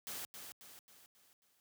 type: noise with echo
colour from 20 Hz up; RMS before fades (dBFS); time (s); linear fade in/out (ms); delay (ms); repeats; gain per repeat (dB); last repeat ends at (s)
white; -44; 0.07-0.25; 0; 270; 5; -6; 1.6
effects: high-pass 80 Hz 12 dB/octave